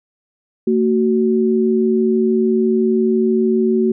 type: tone pair together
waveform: sine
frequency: 226.5 / 373.4 Hz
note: A#3 / F#4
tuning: -50 / +16 cents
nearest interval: major sixth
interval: 866 cents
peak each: -15 dBFS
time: 0.67-3.92 s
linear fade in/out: 5 ms
effects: none